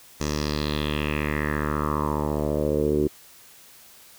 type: tone with low-pass filter sweep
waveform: 10% pulse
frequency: 74.7 Hz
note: D2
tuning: 30 cents sharp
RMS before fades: -25 dBFS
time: 0.2-3.08 s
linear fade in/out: 10 ms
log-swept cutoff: 6600 to 360 Hz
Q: 4.1
effects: white hiss -50 dBFS RMS until 4.18 s